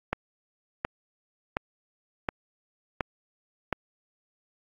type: click train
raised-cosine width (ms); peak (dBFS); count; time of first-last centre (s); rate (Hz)
0.5; -11; 6; 0.13-3.727; 1.39
effects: AAC 32 kbps